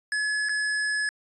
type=tone with dropouts; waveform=square; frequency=1702 Hz; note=G#6; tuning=42 cents sharp; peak=-25 dBFS; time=0.12-1.09 s; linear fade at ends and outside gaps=1 ms; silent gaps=0.487-0.493 s; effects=resampled to 24000 Hz